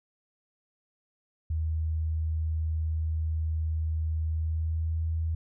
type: tone with pitch glide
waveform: sine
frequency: 79.4 to 80.93 Hz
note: D#2 to E2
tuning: +36 to -31 cents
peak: -26 dBFS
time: 1.5-5.35 s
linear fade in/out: 5 ms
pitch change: +33 cents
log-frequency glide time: 4.27-5 s
effects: none